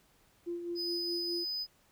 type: tone with tremolo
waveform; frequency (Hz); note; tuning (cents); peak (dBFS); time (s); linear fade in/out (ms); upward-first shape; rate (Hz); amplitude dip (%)
sine; 345.6; F4; -18; -33; 0.46-1.45; 20; sine; 4.8; 50
type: tone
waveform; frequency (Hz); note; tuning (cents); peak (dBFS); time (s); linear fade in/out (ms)
triangle; 5000; D#8; +8; -32; 0.75-1.67; 50
effects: tanh soft clip ceiling -25 dBFS + pink hiss -67 dBFS RMS until 1.91 s